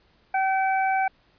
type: harmonic tone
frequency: 767 Hz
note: G5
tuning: 38 cents flat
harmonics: 1 / 2 / 3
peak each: -21 / -29 / -31 dBFS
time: 0.34-1.08 s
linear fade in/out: 5 ms
effects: pink hiss -62 dBFS RMS until 1.38 s + resampled to 11025 Hz